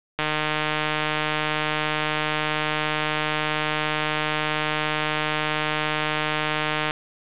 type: click train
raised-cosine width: 0.3 ms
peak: -7 dBFS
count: 1029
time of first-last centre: 0.19-6.909 s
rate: 153 Hz
effects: resampled to 8000 Hz + 8-bit